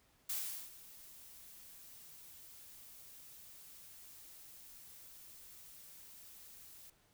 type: noise with ADSR envelope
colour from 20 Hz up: blue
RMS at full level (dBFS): -38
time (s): 0.29-6.9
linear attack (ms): 8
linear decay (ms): 400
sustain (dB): -18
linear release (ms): 4
effects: pink hiss -71 dBFS RMS until 7.13 s